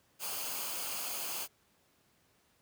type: noise with comb filter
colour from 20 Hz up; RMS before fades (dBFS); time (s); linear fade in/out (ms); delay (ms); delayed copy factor
white; -38; 0.19-1.48; 50; 0.53; -0.55
effects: pink hiss -70 dBFS RMS until 2.61 s + high-pass 80 Hz 12 dB/octave